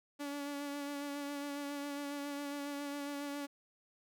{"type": "tone with vibrato", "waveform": "sawtooth", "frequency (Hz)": 285.7, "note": "D4", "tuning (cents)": -48, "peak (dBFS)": -35, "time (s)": [0.19, 3.47], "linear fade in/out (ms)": 20, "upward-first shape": "sine", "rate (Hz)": 7.3, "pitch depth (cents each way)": 23, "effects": []}